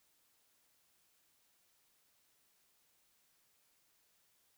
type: silence
effects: white hiss -74 dBFS RMS until 4.57 s